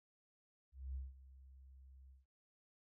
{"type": "tone with ADSR envelope", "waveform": "sine", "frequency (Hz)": 66.1, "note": "C2", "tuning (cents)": 18, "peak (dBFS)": -40, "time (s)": [0.72, 2.26], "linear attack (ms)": 230, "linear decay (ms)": 180, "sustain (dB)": -17, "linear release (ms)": 160, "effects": []}